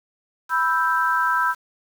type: chord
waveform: sine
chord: E minor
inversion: second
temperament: equal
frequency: 987.8 / 1318.5 / 1568 Hz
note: B5 / E6 / G6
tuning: 0 / 0 / 0 cents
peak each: -22 dBFS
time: 0.49-1.55 s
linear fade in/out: 50 ms
effects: 7-bit